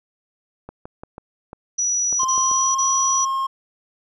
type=clicks; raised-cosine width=1 ms; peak=-21 dBFS; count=9; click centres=0.69 / 0.855 / 1.035 / 1.181 / 1.531 / 2.127 / 2.233 / 2.379 / 2.514 s
type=tone bursts; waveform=sine; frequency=5870 Hz; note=F#8; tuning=15 cents flat; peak=-18 dBFS; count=3; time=1.78-3.252 s; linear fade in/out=10 ms; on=470 ms; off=31 ms
type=tone with pitch glide; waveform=triangle; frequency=1048 to 1071.9 Hz; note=C6 to C6; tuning=+2 to +42 cents; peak=-18 dBFS; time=2.19-3.47 s; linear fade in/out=10 ms; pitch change=+40 cents; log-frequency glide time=2.34-2.83 s
effects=none